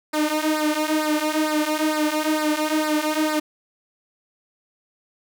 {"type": "tone with flanger", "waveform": "sawtooth", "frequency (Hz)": 306.8, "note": "D#4", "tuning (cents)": -24, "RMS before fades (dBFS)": -22, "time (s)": [0.13, 3.4], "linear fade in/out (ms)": 10, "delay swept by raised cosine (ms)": [0.31, 3.91], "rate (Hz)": 2.2, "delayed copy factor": -0.8, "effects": []}